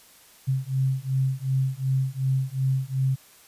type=beating tone pair; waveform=sine; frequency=131.5 / 134.2 Hz; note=C3 / C3; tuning=+9 / +44 cents; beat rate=2.7 Hz; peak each=-25 dBFS; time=0.47-3.16 s; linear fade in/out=20 ms; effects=white hiss -53 dBFS RMS until 3.47 s + resampled to 32000 Hz